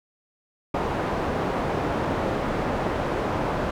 white low-pass noise, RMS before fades -26 dBFS, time 0.74-3.71 s, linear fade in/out 5 ms, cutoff 790 Hz, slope 12 dB/octave, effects none

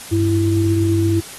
sine tone pair together, 98.85 / 332.5 Hz, G2 / E4, +15 / +15 cents, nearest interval octave + major sixth, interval 2100 cents, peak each -16 / -16 dBFS, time 0.11-1.21 s, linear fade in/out 20 ms, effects white hiss -35 dBFS RMS until 1.38 s + AAC 32 kbps

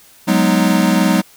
square chord, G# minor seventh, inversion third, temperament equal, 185 / 207.7 / 246.9 / 311.1 Hz, F#3 / G#3 / B3 / D#4, 0 / 0 / 0 / 0 cents, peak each -16 / -17 / -19 / -19 dBFS, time 0.27-1.22 s, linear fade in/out 20 ms, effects white hiss -46 dBFS RMS until 1.36 s

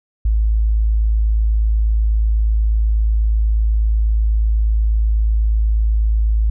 sine tone, 54.1 Hz, A1, 29 cents flat, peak -12 dBFS, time 0.25-6.5 s, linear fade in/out 5 ms, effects none

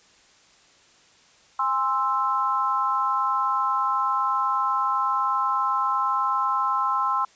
sine chord, Ab augmented, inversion none, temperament equal with one note detuned, 816.3 / 1046.5 / 1318.5 Hz, Ab5 / C6 / E6, -30 / 0 / 0 cents, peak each -29 / -23 / -25 dBFS, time 1.59-7.25 s, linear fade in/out 5 ms, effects white hiss -56 dBFS RMS until 7.35 s + resampled to 16000 Hz

